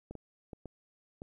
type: clicks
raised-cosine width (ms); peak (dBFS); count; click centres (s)
2; -30; 5; 0.11 / 0.153 / 0.532 / 0.657 / 1.219
effects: 12-bit